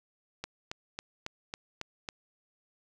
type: click train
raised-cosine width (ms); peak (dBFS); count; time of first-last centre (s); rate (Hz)
0.2; -19; 7; 0.44-2.088; 3.64
effects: none